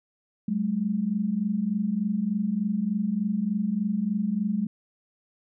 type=tone pair together; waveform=sine; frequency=189.64 / 213 Hz; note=F#3 / G#3; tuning=+43 / +44 cents; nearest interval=major second; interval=201 cents; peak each=-28 / -25 dBFS; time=0.48-4.67 s; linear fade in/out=5 ms; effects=none